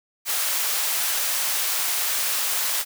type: high-pass noise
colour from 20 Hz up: white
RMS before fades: -24 dBFS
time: 0.25-2.85 s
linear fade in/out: 50 ms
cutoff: 680 Hz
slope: 12 dB/octave
effects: none